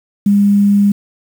sine tone with quantisation, 202.4 Hz, G#3, 44 cents flat, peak -7 dBFS, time 0.26-0.92 s, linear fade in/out 5 ms, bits 6, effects none

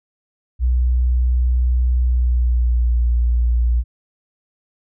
sine tone with pitch glide, 61.74 to 59.36 Hz, B1 to A#1, 0 to +32 cents, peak -13 dBFS, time 0.59-3.84 s, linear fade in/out 50 ms, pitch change -68 cents, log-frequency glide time 2.02-2.95 s, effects none

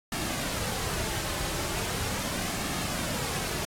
pink noise with flanger, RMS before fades -31 dBFS, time 0.12-3.65 s, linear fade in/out 2 ms, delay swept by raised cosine 2 to 4.3 ms, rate 0.39 Hz, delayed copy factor -0.5, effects low-pass 12000 Hz 12 dB/octave + AAC 64 kbps

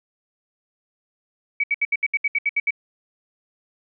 sine tone bursts, 2274 Hz, C#7, 44 cents sharp, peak -17 dBFS, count 11, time 1.6-2.707 s, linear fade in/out 5 ms, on 37 ms, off 70 ms, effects none

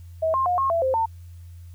sine tone with pitch steps, 642 / 1061 / 716 / 1078 / 669 / 524 / 902 Hz, E5 / C6 / F5 / C#6 / E5 / C5 / A5, -46 / +24 / +43 / -49 / +25 / +2 / +43 cents, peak -19 dBFS, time 0.22-1.06 s, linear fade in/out 10 ms, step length 120 ms, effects added 86 Hz sine -39 dBFS peak until 1.74 s + white hiss -62 dBFS RMS until 1.74 s

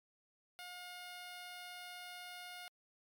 10% pulse tone, 716 Hz, F5, 43 cents sharp, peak -39 dBFS, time 0.59-2.68 s, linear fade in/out 0 ms, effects MP3 96 kbps

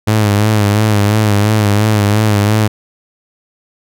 sawtooth tone with vibrato, 105.2 Hz, G#2, 23 cents sharp, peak -5 dBFS, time 0.07-2.68 s, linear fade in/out 10 ms, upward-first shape sine, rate 2.9 Hz, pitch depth 61 cents each way, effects none

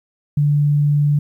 sine tone, 146.2 Hz, D3, 7 cents flat, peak -12 dBFS, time 0.37-1.19 s, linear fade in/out 5 ms, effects 9-bit

